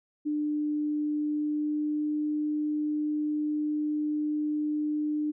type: tone with pitch glide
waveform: sine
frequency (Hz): 298.9 to 300.8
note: D4 to D4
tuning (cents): +31 to +42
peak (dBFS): -26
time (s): 0.25-5.32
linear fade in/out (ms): 20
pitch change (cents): +11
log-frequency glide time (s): 1.17-2.15
effects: none